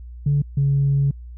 sine tone pair in turn, 143.5 / 139.58 Hz, D3 / C#3, -40 / +12 cents, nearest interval unison, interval 48 cents, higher first, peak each -14 / -14 dBFS, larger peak neither, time 0.26-0.42 / 0.57-1.11 s, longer second, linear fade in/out 5 ms, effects tanh soft clip ceiling -11 dBFS + added 60 Hz sine -34 dBFS peak until 1.37 s

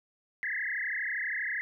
sine tone with frequency modulation, 1864.7 Hz, A#6, in tune, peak -30 dBFS, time 0.43-1.61 s, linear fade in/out 0 ms, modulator 32.5 Hz, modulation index 6.7, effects none

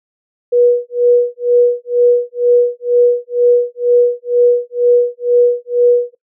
sine tone with tremolo, 485.1 Hz, B4, 31 cents flat, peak -5 dBFS, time 0.52-6.15 s, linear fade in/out 10 ms, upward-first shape sine, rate 2.1 Hz, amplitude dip 100%, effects noise-tail reverb RT60 0.1 s tail -19 dB re dry

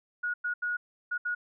sine tone bursts at uneven times, 1450 Hz, F#6, 35 cents flat, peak -28 dBFS, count 5, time 0.23-0.34 / 0.44-0.54 / 0.62-0.77 / 1.11-1.18 / 1.25-1.35 s, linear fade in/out 10 ms, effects none

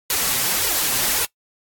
white noise with flanger, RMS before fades -20 dBFS, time 0.1-1.25 s, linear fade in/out 2 ms, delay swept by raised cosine 2 to 7.5 ms, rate 1.8 Hz, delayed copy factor +0.75, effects noise-tail reverb RT60 0.1 s tail -20 dB re dry + AAC 64 kbps

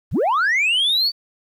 sine linear sweep, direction up, 35 to 4608 Hz, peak -13 dBFS, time 0.11-1.12 s, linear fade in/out 50 ms, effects tanh soft clip ceiling -14 dBFS + 9-bit

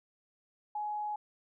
sine tone, 840 Hz, G#5, 19 cents sharp, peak -33 dBFS, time 0.75-1.16 s, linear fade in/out 5 ms, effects none

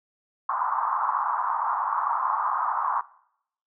pink band-pass noise, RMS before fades -26 dBFS, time 0.49-3.01 s, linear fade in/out 2 ms, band 900 to 1200 Hz, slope 48 dB/octave, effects noise-tail reverb RT60 0.7 s tail -20 dB re dry

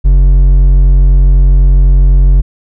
triangle tone with hard clipping, 46 Hz, F#1, 9 cents flat, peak -4 dBFS, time 0.04-2.42 s, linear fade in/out 20 ms, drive 9 dB, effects none

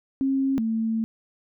sine tone pair in turn, 269.5 / 223.8 Hz, C#4 / A3, -49 / +30 cents, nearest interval minor third, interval 321 cents, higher first, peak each -20 / -22 dBFS, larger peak first, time 0.21-0.58 / 0.58-1.04 s, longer second, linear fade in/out 0 ms, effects none

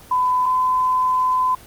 sine tone pair in turn, 1005 / 1016.7 Hz, B5 / B5, +30 / +50 cents, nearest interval unison, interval 20 cents, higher second, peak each -15 dBFS, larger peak neither, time 0.11-0.46 / 0.46-1.55 s, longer second, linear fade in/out 5 ms, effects pink hiss -44 dBFS RMS until 1.66 s + Opus 24 kbps

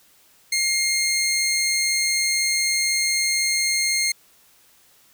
15% pulse tone, 2126 Hz, C7, 27 cents sharp, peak -13 dBFS, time 0.52-4.12 s, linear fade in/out 5 ms, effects white hiss -56 dBFS RMS until 5.13 s

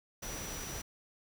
sine tone in noise, 5870 Hz, F#8, 15 cents flat, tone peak -45 dBFS, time 0.22-0.82 s, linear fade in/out 10 ms, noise pink, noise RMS -42 dBFS, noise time 0.22-0.82 s, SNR -6 dB, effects none

